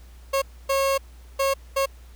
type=tone bursts at uneven times; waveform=30% pulse; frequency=545 Hz; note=C#5; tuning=29 cents flat; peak=-17 dBFS; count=4; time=0.33-0.42 / 0.69-0.98 / 1.39-1.54 / 1.76-1.86 s; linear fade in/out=10 ms; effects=added 60 Hz sine -43 dBFS peak until 2.15 s + pink hiss -56 dBFS RMS until 2.15 s